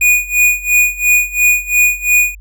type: tone with tremolo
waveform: square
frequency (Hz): 2459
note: D#7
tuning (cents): -21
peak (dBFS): -7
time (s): 0.01-2.35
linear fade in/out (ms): 5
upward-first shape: sine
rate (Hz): 2.9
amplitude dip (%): 90
effects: added 49 Hz sine -32 dBFS peak until 2.4 s